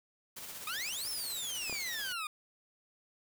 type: noise with tremolo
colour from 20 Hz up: white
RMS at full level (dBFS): -44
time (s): 0.36-2.13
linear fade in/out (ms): 10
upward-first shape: square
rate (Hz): 16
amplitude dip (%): 30
type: exponential two-way sweep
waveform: 20% pulse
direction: up then down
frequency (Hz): 1200 to 5450 to 1200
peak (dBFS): -31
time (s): 0.67-2.27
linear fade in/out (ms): 2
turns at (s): 1.09
type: clicks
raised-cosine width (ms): 1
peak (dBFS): -29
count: 2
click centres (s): 1.697 / 1.727
effects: none